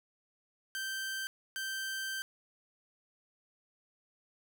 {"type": "tone bursts at uneven times", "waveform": "sawtooth", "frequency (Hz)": 1560, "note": "G6", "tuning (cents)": -9, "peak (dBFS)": -32, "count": 2, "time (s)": [[0.75, 1.27], [1.56, 2.22]], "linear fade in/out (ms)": 0, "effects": []}